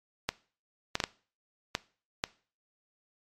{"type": "clicks", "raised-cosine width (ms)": 0.2, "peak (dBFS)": -10, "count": 6, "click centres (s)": [0.29, 0.954, 1.002, 1.039, 1.751, 2.239], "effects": ["noise-tail reverb RT60 0.4 s tail -20 dB re dry", "MP3 64 kbps"]}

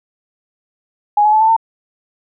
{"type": "tone with pitch steps", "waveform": "sine", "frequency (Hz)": [830.6, 848.1, 865.9, 884.1, 902.6], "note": ["G#5", "G#5", "A5", "A5", "A5"], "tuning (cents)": [0, 36, -28, 8, 44], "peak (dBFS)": -8, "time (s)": [1.17, 1.565], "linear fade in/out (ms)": 5, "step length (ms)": 79, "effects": []}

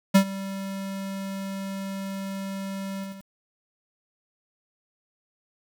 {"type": "tone with ADSR envelope", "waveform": "square", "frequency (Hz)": 194.6, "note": "G3", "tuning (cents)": -12, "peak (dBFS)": -12, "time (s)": [0.14, 3.25], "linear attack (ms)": 15, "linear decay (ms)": 83, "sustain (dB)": -19, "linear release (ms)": 260, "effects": ["8-bit"]}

